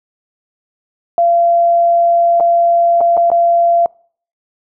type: tone with dropouts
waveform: sine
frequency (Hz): 685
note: F5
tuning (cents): -34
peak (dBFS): -8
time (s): 1.18-3.86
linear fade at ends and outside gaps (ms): 1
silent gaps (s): 2.4-2.406 / 3.007-3.012 / 3.169-3.175 / 3.302-3.316
effects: noise-tail reverb RT60 0.5 s tail -25 dB re dry